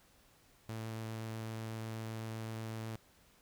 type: tone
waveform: sawtooth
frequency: 111.5 Hz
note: A2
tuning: 23 cents sharp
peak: -36 dBFS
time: 0.69-2.96 s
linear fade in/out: 0 ms
effects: pink hiss -66 dBFS RMS until 3.41 s